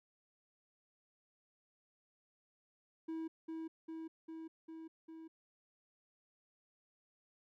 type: tone with echo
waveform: triangle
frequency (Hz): 323.3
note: E4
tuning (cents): -34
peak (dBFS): -37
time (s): 3.08-3.28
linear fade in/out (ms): 10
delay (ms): 400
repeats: 5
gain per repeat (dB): -2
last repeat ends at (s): 5.28
effects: none